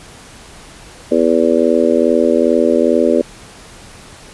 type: harmonic tone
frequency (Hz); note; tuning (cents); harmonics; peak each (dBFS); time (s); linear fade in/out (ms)
82.41; E2; 0; 3 / 4 / 5 / 6 / 7; -16 / -16 / -16 / -16 / -16; 1.11-3.22; 10
effects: pink hiss -38 dBFS RMS until 4.33 s + resampled to 24000 Hz